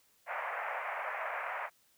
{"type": "band-pass noise", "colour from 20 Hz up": "pink", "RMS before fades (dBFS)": -38, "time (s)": [0.26, 1.7], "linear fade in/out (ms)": 50, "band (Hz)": [580, 2300], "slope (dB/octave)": 48, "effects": ["white hiss -69 dBFS RMS until 1.97 s"]}